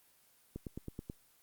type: click train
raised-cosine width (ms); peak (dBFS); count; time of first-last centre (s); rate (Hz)
3; -28; 6; 0.56-1.099; 9.28
effects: white hiss -67 dBFS RMS until 1.42 s + Opus 24 kbps